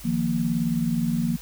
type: chord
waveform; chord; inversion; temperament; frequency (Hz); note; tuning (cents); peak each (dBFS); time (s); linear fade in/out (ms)
sine; Eb suspended second; none; equal; 155.56 / 174.61 / 233.1; Eb3 / F3 / Bb3; 0 / 0 / 0; -28 / -26 / -24; 0.04-1.37; 20
effects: added 50 Hz sine -43 dBFS peak until 1.41 s + white hiss -44 dBFS RMS until 1.41 s